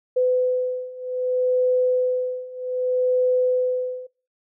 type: beating tone pair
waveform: sine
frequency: 504 / 504.64 Hz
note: B4 / B4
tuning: +35 / +37 cents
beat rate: 0.64 Hz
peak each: -23 / -21 dBFS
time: 0.16-4.07 s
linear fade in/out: 10 ms
effects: noise-tail reverb RT60 0.4 s tail -24 dB re dry